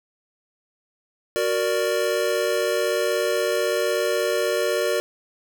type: chord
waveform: square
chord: Gb augmented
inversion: none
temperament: equal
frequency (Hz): 370 / 466.2 / 587.3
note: Gb4 / Bb4 / D5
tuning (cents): 0 / 0 / 0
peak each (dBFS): -27 / -25 / -25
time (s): 1.36-5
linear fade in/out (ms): 0
effects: none